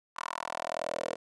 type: tone with high-pass filter sweep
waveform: 10% pulse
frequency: 41.2 Hz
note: E1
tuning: in tune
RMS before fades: -36 dBFS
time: 0.16-1.16 s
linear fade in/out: 10 ms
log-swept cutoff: 1100 to 470 Hz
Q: 3.8
effects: resampled to 22050 Hz